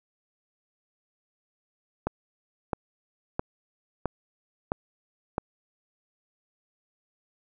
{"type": "click train", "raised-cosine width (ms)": 1, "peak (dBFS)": -12, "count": 6, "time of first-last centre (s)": [2.07, 5.381], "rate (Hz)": 1.51, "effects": []}